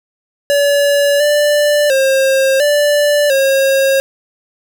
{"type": "tone with pitch steps", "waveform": "square", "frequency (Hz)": [571, 589, 535, 586, 541], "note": ["D5", "D5", "C5", "D5", "C#5"], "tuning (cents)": [-49, 5, 38, -4, -42], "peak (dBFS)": -10, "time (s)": [0.5, 4], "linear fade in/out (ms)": 0, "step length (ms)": 700, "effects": []}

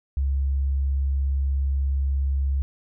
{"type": "tone", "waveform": "sine", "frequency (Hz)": 68.4, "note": "C#2", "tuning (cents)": -23, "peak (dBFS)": -20, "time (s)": [0.17, 2.62], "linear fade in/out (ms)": 0, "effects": []}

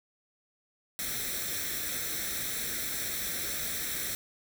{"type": "noise with comb filter", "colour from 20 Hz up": "white", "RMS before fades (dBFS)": -34, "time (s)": [0.99, 4.15], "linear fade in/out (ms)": 0, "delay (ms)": 0.52, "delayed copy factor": 0.7, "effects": []}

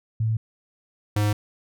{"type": "tone pair in turn", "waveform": ["sine", "square"], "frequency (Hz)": [111.1, 104.41], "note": ["A2", "G#2"], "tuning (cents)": [17, 10], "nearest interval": "minor second", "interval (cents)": 107, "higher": "first", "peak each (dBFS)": -20, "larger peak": "neither", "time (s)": [[0.2, 0.37], [1.16, 1.33]], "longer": "neither", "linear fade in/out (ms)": 5, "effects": []}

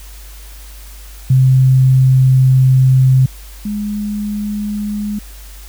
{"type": "tone pair in turn", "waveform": "sine", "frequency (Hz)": [130.6, 207.9], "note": ["C3", "G#3"], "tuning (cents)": [-3, 2], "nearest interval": "minor sixth", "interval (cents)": 805, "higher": "second", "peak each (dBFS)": [-6, -17], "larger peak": "first", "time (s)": [[1.3, 3.26], [3.65, 5.19]], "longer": "first", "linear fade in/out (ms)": 5, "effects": ["added 50 Hz sine -32 dBFS peak until 5.68 s", "white hiss -40 dBFS RMS until 5.68 s"]}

